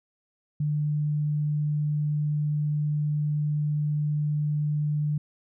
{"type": "tone", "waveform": "sine", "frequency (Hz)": 149.2, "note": "D3", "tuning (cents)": 28, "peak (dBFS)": -23, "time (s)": [0.6, 5.18], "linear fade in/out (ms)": 5, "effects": []}